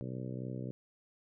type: harmonic tone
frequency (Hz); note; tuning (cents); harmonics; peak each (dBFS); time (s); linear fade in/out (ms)
63.4; B1; +46; 2 / 3 / 4 / 5 / 6 / 7 / 8 / 9; -40 / -44 / -46 / -48 / -50 / -51 / -52 / -53; 0.01-0.71; 0
effects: none